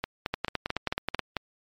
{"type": "two click trains", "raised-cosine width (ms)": 0.3, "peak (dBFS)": [-11, -12], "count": [9, 7], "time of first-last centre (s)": [[0.34, 1.193], [0.04, 1.367]], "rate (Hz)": [9.38, 4.52], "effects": ["MP3 64 kbps"]}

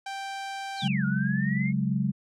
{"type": "tone", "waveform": "sawtooth", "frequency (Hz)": 784, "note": "G5", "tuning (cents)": 0, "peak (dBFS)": -29, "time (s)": [0.06, 0.88], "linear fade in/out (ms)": 5}
{"type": "exponential two-way sweep", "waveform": "sine", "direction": "down then up", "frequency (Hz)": [4653, 1412, 2190], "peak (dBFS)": -32, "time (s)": [0.76, 1.73], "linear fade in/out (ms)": 50, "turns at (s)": 1.05}
{"type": "chord", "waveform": "sine", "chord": "C# suspended fourth", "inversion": "none", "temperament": "equal", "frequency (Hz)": [138.59, 185, 207.7], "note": ["C#3", "F#3", "G#3"], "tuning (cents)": [0, 0, 0], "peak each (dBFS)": -28, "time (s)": [0.82, 2.12], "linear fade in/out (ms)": 20}
{"effects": ["low-pass 7000 Hz 12 dB/octave"]}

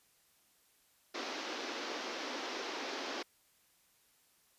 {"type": "band-pass noise", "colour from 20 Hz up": "pink", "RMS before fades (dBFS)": -41, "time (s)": [1.14, 3.23], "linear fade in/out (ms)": 10, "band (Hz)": [260, 5900], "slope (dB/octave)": 48, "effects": ["white hiss -70 dBFS RMS until 4.58 s", "resampled to 32000 Hz"]}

